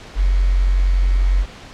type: tone with quantisation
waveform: sine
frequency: 45.46 Hz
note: F#1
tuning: 30 cents flat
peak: -12 dBFS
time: 0.15-1.46 s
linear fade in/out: 50 ms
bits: 6
effects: pink hiss -38 dBFS RMS until 1.73 s + low-pass 5000 Hz 12 dB/octave